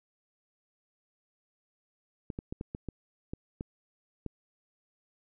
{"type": "clicks", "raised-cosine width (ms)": 3, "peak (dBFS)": -23, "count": 9, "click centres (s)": [2.302, 2.389, 2.525, 2.611, 2.749, 2.887, 3.335, 3.609, 4.263], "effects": []}